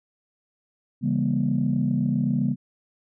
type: chord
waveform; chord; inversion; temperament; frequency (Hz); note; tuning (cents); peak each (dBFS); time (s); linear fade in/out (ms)
sine; C# diminished seventh; none; just; 138.59 / 166.31 / 199.57 / 239.5; C#3 / E3 / G3 / Bb3; 0 / +16 / +31 / +47; -25 / -29 / -25 / -24; 1.01-2.56; 50
effects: tanh soft clip ceiling -12 dBFS